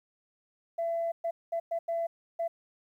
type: tone bursts at uneven times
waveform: sine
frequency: 671 Hz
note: E5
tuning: 31 cents sharp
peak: -27 dBFS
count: 6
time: 0.78-1.12 / 1.24-1.31 / 1.52-1.6 / 1.71-1.79 / 1.88-2.07 / 2.39-2.48 s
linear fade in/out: 10 ms
effects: tanh soft clip ceiling -24 dBFS + 11-bit